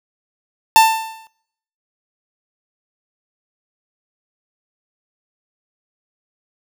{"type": "tone with exponential decay", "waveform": "45% pulse", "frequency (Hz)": 890, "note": "A5", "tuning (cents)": 20, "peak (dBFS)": -4, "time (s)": [0.76, 1.27], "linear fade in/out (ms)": 0, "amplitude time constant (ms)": 110, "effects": ["noise-tail reverb RT60 0.8 s tail -23 dB re dry"]}